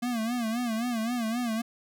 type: tone with vibrato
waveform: square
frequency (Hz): 233.1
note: A#3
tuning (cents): 0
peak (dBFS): -28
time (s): 0.02-1.62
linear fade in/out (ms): 10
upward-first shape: sine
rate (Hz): 3.8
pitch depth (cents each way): 110
effects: none